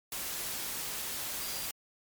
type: tone in noise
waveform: sine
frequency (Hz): 4775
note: D8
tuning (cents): +28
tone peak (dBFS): -44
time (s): 1.41-1.66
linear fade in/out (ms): 2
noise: white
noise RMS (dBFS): -37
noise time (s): 0.12-1.71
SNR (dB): -10
effects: MP3 96 kbps